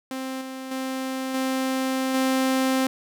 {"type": "tone with level steps", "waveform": "sawtooth", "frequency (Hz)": 262.5, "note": "C4", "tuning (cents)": 6, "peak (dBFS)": [-25, -29, -23, -19, -16], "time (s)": [0.11, 2.87], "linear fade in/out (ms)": 2, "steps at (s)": [0.41, 0.71, 1.34, 2.14], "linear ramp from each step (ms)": 5, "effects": []}